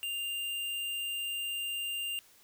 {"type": "tone", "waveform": "square", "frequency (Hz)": 2796, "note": "F7", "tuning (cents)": 1, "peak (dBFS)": -34, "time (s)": [0.03, 2.19], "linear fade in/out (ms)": 0, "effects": ["white hiss -61 dBFS RMS until 2.43 s"]}